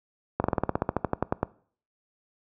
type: slowing click train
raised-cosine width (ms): 1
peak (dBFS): -9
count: 16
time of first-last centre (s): 0.4-1.43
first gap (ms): 41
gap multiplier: 1.07
effects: noise-tail reverb RT60 0.5 s tail -21 dB re dry + high-pass 60 Hz 12 dB/octave